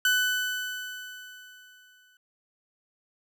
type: tone with exponential decay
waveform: 30% pulse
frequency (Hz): 1500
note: F#6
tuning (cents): +23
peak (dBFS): -17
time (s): 0.05-2.17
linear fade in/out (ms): 2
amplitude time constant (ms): 460
effects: none